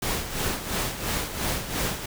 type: noise with tremolo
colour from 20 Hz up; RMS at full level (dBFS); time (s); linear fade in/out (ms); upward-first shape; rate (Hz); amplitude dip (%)
pink; -26; 0.02-2.06; 5; sine; 2.9; 65
effects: none